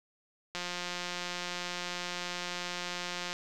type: click train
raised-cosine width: 0.2 ms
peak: -19 dBFS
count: 493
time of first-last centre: 0.55-3.33 s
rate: 177 Hz
effects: none